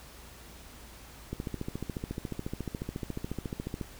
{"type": "click train", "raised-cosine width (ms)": 3, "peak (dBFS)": -21, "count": 36, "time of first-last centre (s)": [1.33, 3.812], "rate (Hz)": 14.1, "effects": ["added 58 Hz sine -53 dBFS peak until 3.99 s", "pink hiss -51 dBFS RMS until 3.99 s"]}